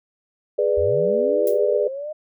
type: chord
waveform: sine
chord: G# diminished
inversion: none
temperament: equal with one note detuned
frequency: 415.3 / 493.9 / 592.4 Hz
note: G#4 / B4 / D5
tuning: 0 / 0 / +15 cents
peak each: -21 dBFS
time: 0.58-1.88 s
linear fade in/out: 10 ms
type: linear sweep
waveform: sine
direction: up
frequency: 62.8 to 622.3 Hz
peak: -27 dBFS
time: 0.77-2.13 s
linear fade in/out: 10 ms
type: noise with exponential decay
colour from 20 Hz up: violet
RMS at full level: -30 dBFS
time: 1.47-1.61 s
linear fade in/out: 1 ms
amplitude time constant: 30 ms
effects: none